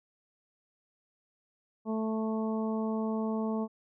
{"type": "harmonic tone", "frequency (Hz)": 220, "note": "A3", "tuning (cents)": 0, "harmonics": [1, 2, 3, 4, 5], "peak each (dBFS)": [-30, -36, -40, -42, -44], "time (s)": [1.85, 3.68], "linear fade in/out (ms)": 50, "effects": []}